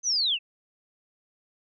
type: linear sweep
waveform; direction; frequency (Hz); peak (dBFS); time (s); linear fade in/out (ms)
sine; down; 6272 to 2558; -22; 0.03-0.39; 50
effects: none